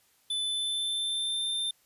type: tone with pitch glide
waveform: square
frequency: 3504 to 3584 Hz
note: A7 to A7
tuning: -8 to +31 cents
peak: -29 dBFS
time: 0.3-1.71 s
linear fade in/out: 5 ms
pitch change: +39 cents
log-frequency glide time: 0.4-1.46 s
effects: white hiss -66 dBFS RMS until 1.85 s + resampled to 32000 Hz